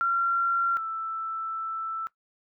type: tone pair in turn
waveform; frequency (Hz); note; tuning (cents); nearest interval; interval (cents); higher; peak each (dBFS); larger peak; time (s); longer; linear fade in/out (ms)
sine; 1371 / 1325.1; F6 / E6; -32 / +9; minor second; 59; first; -21 / -29; first; 0.01-0.77 / 0.77-2.07; second; 0
effects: noise-tail reverb RT60 0.1 s tail -17 dB re dry